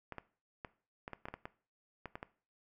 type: clicks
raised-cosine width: 0.5 ms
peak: -27 dBFS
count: 12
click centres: 0.123 / 0.183 / 0.648 / 1.079 / 1.133 / 1.255 / 1.285 / 1.34 / 1.455 / 2.057 / 2.155 / 2.229 s
effects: noise-tail reverb RT60 0.4 s tail -18 dB re dry